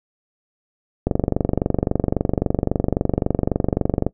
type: click train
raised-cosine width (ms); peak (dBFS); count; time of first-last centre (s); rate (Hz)
2; -4; 72; 1.07-4.066; 23.7
effects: noise-tail reverb RT60 0.1 s tail -19 dB re dry